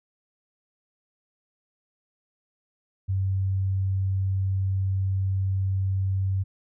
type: tone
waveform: sine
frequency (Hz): 95.9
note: G2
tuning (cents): -37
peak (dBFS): -22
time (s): 3.08-6.44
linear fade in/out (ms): 20
effects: none